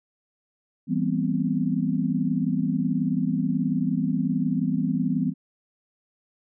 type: chord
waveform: sine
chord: C major seventh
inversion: first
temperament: equal with one note detuned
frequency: 164.81 / 196 / 243 / 261.6 Hz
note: E3 / G3 / B3 / C4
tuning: 0 / 0 / -28 / 0 cents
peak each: -27 dBFS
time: 0.87-5.34 s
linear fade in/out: 50 ms
effects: none